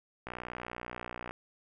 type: click train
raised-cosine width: 0.5 ms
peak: -24 dBFS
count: 64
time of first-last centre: 0.27-1.31 s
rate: 60.6 Hz
effects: none